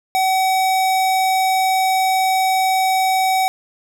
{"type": "tone", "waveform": "square", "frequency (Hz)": 757, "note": "F#5", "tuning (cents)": 39, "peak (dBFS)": -15, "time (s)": [0.15, 3.48], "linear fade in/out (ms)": 0, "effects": []}